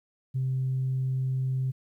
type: tone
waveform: sine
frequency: 130.81 Hz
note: C3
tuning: in tune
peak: -24 dBFS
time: 0.34-1.72 s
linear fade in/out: 20 ms
effects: tanh soft clip ceiling -21 dBFS + 11-bit